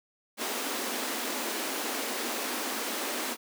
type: high-pass noise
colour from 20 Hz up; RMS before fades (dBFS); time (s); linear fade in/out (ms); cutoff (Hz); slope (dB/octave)
pink; -33; 0.37-3.37; 50; 220; 96
effects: none